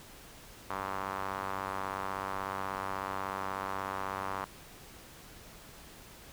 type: tone with band-pass filter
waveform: sawtooth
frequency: 96.4 Hz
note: G2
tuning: 28 cents flat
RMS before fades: -37 dBFS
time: 0.7-4.45 s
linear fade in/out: 5 ms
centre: 1100 Hz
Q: 2.5
effects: pink hiss -52 dBFS RMS until 6.32 s